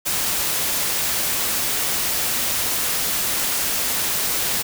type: noise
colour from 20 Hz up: white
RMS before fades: -22 dBFS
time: 0.05-4.63 s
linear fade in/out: 20 ms
effects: none